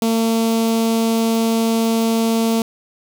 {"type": "tone with notch filter", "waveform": "sawtooth", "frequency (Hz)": 226.5, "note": "A#3", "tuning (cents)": -50, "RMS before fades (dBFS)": -17, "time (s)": [0.02, 2.62], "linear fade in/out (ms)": 2, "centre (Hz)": 1700, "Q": 0.91, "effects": []}